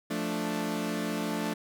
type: chord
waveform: sawtooth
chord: D minor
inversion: first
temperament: equal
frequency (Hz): 174.61 / 220 / 293.7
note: F3 / A3 / D4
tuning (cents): 0 / 0 / 0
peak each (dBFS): -32 / -29 / -30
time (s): 0.1-1.54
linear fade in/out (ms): 10
effects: none